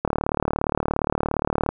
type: click train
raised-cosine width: 1 ms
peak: -7 dBFS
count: 62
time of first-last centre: 0.05-1.69 s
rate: 37.2 Hz
effects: none